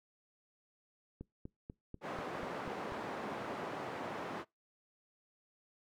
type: click train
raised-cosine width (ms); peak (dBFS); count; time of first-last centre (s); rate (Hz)
3; -32; 8; 1.21-2.921; 4.09
type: band-pass noise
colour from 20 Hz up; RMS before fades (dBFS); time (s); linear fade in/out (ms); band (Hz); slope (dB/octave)
white; -42; 2.01-4.45; 50; 170 to 960; 12
effects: noise-tail reverb RT60 0.2 s tail -24 dB re dry